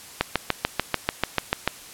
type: click train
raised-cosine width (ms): 0.3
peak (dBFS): -3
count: 11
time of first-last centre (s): 0.21-1.676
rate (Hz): 6.82
effects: white hiss -43 dBFS RMS until 1.93 s + low-pass 12000 Hz 12 dB/octave